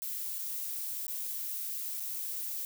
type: noise with dropouts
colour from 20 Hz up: violet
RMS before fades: -37 dBFS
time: 0.02-2.65 s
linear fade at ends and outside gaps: 0 ms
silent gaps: 0.385-0.389 / 1.067-1.081 / 1.998-2.003 s
effects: none